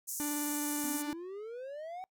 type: band-pass noise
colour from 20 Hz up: pink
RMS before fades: -39 dBFS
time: 0.07-1.03 s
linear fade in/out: 20 ms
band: 6100 to 16000 Hz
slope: 48 dB/octave
type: tone with vibrato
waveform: 45% pulse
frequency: 294 Hz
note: D4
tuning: 2 cents sharp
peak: -34 dBFS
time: 0.2-1.13 s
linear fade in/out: 0 ms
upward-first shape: sine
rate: 19 Hz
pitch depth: 13 cents each way
type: exponential sweep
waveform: triangle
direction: up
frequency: 246.9 to 763 Hz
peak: -38 dBFS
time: 0.84-2.04 s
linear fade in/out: 0 ms
effects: noise-tail reverb RT60 0.1 s tail -25 dB re dry